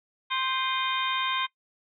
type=harmonic tone with a mistuned harmonic; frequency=523.3 Hz; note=C5; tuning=in tune; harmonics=2 / 3 / 4 / 5 / 6 / 7; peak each=-29 / -35 / -35 / -34 / -33 / -33 dBFS; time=0.3-1.47 s; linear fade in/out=20 ms; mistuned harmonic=5; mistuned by=-110 cents; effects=noise-tail reverb RT60 0.1 s tail -19 dB re dry